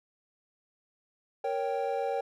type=chord; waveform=triangle; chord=G diminished; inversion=first; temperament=equal; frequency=466.2 / 554.4 / 784 Hz; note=Bb4 / Db5 / G5; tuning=0 / 0 / 0 cents; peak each=-31 dBFS; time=1.44-2.21 s; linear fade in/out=5 ms; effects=none